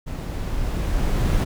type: noise with level ramp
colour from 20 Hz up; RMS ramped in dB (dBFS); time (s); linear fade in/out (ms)
brown; -29 to -18; 0.06-1.45; 20
effects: none